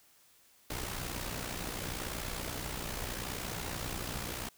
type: noise with amplitude modulation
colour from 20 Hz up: pink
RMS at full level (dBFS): -36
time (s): 0.7-4.49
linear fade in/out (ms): 5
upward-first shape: sine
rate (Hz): 60.8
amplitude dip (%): 60
effects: white hiss -64 dBFS RMS until 4.57 s